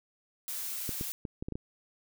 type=noise; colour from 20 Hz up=blue; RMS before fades=-37 dBFS; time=0.48-1.12 s; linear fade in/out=0 ms
type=clicks; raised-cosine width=3 ms; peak=-23 dBFS; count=7; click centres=0.892 / 1.011 / 1.252 / 1.425 / 1.485 / 1.523 / 1.555 s
effects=none